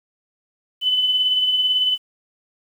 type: tone with tremolo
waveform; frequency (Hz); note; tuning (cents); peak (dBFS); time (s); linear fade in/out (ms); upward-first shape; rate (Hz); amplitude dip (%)
sine; 3013; F#7; +31; -14; 0.81-1.98; 50; sine; 18; 40
effects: 8-bit